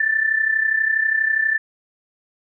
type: tone with amplitude modulation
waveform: sine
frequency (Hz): 1767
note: A6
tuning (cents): +7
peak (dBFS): -13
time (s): 0-1.58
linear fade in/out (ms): 5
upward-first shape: sine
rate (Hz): 32.3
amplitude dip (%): 70
effects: none